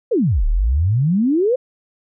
sine exponential two-way sweep, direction down then up, 534 to 34 to 534 Hz, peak -13 dBFS, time 0.11-1.56 s, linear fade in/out 10 ms, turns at 0.46 s, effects none

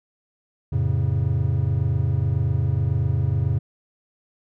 triangle chord, F augmented, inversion none, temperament just, 87.31 / 109.13 / 136.42 Hz, F2 / A2 / C#3, 0 / -14 / -27 cents, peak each -22 / -21 / -21 dBFS, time 0.72-3.59 s, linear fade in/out 10 ms, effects none

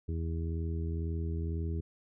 harmonic tone, 82 Hz, E2, 9 cents flat, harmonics 1 / 2 / 3 / 4 / 5, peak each -32 / -40 / -46 / -44 / -45 dBFS, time 0.08-1.81 s, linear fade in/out 10 ms, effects none

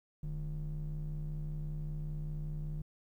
triangle ring-modulated tone, 92.3 Hz, F#2, 4 cents flat, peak -30 dBFS, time 0.23-2.82 s, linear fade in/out 5 ms, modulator 59.7 Hz, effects tanh soft clip ceiling -27 dBFS + 12-bit

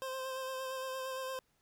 25% pulse tone with vibrato, 523.3 Hz, C5, in tune, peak -34 dBFS, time 0.02-1.39 s, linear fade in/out 0 ms, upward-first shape sine, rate 8.7 Hz, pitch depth 21 cents each way, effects pink hiss -75 dBFS RMS until 1.61 s

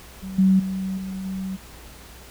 sine tone with level steps, 190 Hz, F#3, 46 cents sharp, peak -30 / -13 / -24 / -28 / -26 dBFS, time 0.22-1.57 s, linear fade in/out 20 ms, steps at 0.38 / 0.59 / 0.97 / 1.25 s, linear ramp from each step 10 ms, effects added 60 Hz sine -45 dBFS peak until 2.3 s + pink hiss -45 dBFS RMS until 2.3 s

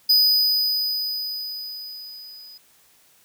square tone with level ramp, 4978 Hz, D#8, in tune, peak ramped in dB -13 to -42 dBFS, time 0.09-2.58 s, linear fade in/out 10 ms, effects white hiss -57 dBFS RMS until 3.24 s

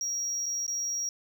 sine tone with dropouts, 5660 Hz, F8, 22 cents sharp, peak -26 dBFS, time 0.01-1.09 s, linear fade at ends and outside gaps 1 ms, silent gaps 0.459-0.463 / 0.665-0.679 s, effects tanh soft clip ceiling -28 dBFS + 11-bit

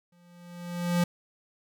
square tone with exponential growth, 174.61 Hz, F3, in tune, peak -21 dBFS, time 0.12-1.04 s, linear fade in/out 5 ms, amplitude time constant 200 ms, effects none

